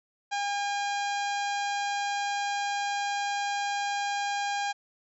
harmonic tone, 809 Hz, G#5, 46 cents flat, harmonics 1 / 2 / 3 / 4 / 5 / 6 / 7 / 8 / 9, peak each -29 / -35 / -39 / -41 / -43 / -45 / -46 / -47 / -48 dBFS, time 0.31-4.73 s, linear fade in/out 20 ms, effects none

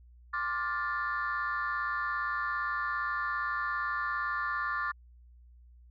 sine chord, D minor seventh, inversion third, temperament just, 1057.2 / 1174.7 / 1409.6 / 1762 Hz, C6 / D6 / F6 / A6, +18 / 0 / +16 / +2 cents, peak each -38 / -33 / -35 / -34 dBFS, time 0.33-4.92 s, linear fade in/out 10 ms, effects tanh soft clip ceiling -23 dBFS + added 60 Hz sine -53 dBFS peak until 5.9 s

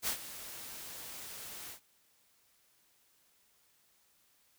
white noise with ADSR envelope, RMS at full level -32 dBFS, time 0.02-1.8 s, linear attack 57 ms, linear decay 88 ms, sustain -14 dB, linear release 93 ms, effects white hiss -70 dBFS RMS until 4.58 s

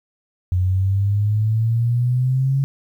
sine exponential sweep, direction up, 89.8 to 138.4 Hz, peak -15 dBFS, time 0.52-2.64 s, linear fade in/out 0 ms, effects 9-bit

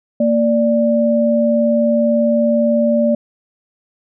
sine tone pair together, 230.8 / 587.3 Hz, A#3 / D5, -17 / 0 cents, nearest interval octave + major third, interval 1617 cents, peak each -14 dBFS, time 0.2-3.15 s, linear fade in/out 5 ms, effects none

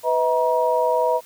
sine tone cluster, 498.6 / 640 / 951 Hz, B4 / D#5 / A#5, +16 / +49 / +34 cents, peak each -21 dBFS, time 0.03-1.21 s, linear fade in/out 50 ms, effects white hiss -48 dBFS RMS until 1.25 s

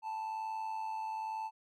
triangle tone with amplitude modulation, 880 Hz, A5, in tune, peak -32 dBFS, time 0.02-1.51 s, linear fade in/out 50 ms, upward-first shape sine, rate 101 Hz, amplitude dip 50%, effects none

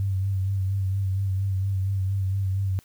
sine tone with vibrato, 96.5 Hz, G2, 27 cents flat, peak -22 dBFS, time 0-2.79 s, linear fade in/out 0 ms, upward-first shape sine, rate 4.3 Hz, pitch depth 37 cents each way, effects white hiss -58 dBFS RMS until 2.84 s

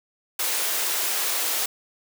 white high-pass noise, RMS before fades -25 dBFS, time 0.39-1.66 s, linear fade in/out 5 ms, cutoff 350 Hz, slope 24 dB/octave, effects none

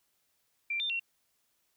sine tone with pitch steps, 2360 / 3595 / 2733 Hz, D7 / A7 / F7, +8 / +36 / -38 cents, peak -30 dBFS, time 0.7-0.997 s, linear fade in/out 5 ms, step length 99 ms, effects white hiss -75 dBFS RMS until 1.76 s

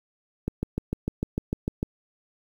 click train, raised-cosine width 3 ms, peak -13 dBFS, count 10, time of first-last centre 0.48-1.829 s, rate 6.67 Hz, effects 8-bit

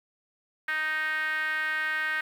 5% pulse tone with band-pass filter, 311.1 Hz, D#4, in tune, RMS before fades -29 dBFS, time 0.68-2.21 s, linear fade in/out 5 ms, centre 1700 Hz, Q 7.7, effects 9-bit

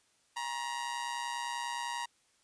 sawtooth tone with amplitude modulation, 947 Hz, A#5, 27 cents sharp, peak -28 dBFS, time 0.36-2.06 s, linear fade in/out 10 ms, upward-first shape sine, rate 130 Hz, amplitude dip 70%, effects white hiss -70 dBFS RMS until 2.43 s + resampled to 22050 Hz

